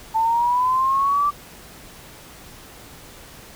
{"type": "linear sweep", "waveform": "sine", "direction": "up", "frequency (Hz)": [881, 1174.7], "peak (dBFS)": -16, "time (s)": [0.14, 1.31], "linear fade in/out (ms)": 20, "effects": ["pink hiss -43 dBFS RMS until 3.55 s"]}